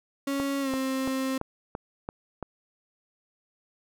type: tone with pitch glide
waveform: 35% pulse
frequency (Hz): 277.2 to 264.4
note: C#4 to C4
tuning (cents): 0 to +18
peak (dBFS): -25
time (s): 0.27-1.38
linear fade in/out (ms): 5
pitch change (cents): -82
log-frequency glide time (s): 0.61-0.7
type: click train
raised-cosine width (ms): 1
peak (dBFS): -19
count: 7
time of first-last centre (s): 0.4-2.427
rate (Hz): 2.96
effects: none